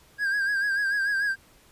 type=tone with vibrato; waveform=triangle; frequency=1619 Hz; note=G#6; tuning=45 cents flat; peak=-21 dBFS; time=0.18-1.36 s; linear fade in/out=50 ms; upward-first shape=sine; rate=6.8 Hz; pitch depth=60 cents each way; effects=pink hiss -57 dBFS RMS until 1.71 s + resampled to 32000 Hz